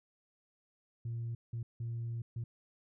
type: tone bursts at uneven times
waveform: sine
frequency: 116.54 Hz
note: A#2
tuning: in tune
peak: -34 dBFS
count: 4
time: 1.05-1.35 / 1.53-1.63 / 1.8-2.22 / 2.36-2.44 s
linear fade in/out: 5 ms
effects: tanh soft clip ceiling -33 dBFS